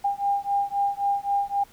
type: beating tone pair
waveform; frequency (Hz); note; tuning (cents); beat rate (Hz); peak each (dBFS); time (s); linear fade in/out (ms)
sine; 801 / 804.8; G5 / G5; +37 / +45; 3.8; -25; 0.04-1.64; 10
effects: pink hiss -54 dBFS RMS until 1.72 s